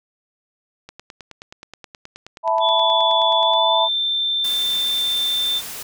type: click train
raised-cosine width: 0.2 ms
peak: -20 dBFS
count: 26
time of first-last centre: 0.89-3.536 s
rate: 9.45 Hz
type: chord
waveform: sine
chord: E suspended fourth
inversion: none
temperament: equal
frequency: 659.3 / 880 / 987.8 Hz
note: E5 / A5 / B5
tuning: 0 / 0 / 0 cents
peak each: -20 dBFS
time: 2.43-3.89 s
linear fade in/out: 50 ms
type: tone with pitch glide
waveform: sine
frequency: 3445 to 3564 Hz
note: A7 to A7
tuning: -37 to +22 cents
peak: -18 dBFS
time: 2.6-5.62 s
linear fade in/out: 50 ms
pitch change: +59 cents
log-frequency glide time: 3.4-3.88 s
type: noise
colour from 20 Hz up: white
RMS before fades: -32 dBFS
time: 4.44-5.83 s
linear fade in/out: 5 ms
effects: none